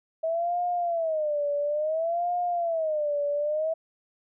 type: tone with vibrato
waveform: sine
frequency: 640 Hz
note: D#5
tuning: 49 cents sharp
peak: -24 dBFS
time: 0.23-3.74 s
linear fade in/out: 10 ms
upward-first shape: sine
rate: 0.58 Hz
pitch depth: 180 cents each way
effects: none